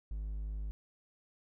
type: tone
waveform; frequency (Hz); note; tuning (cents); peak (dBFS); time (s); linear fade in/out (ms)
triangle; 51.91; G#1; 0; -34; 0.11-0.71; 0
effects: none